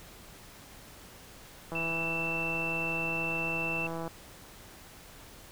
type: click train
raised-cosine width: 1 ms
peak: -24 dBFS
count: 390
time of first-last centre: 1.72-4.078 s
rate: 165 Hz
type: tone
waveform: sine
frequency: 2672 Hz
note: E7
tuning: 23 cents sharp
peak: -31 dBFS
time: 1.75-3.87 s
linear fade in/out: 5 ms
effects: pink hiss -51 dBFS RMS until 5.51 s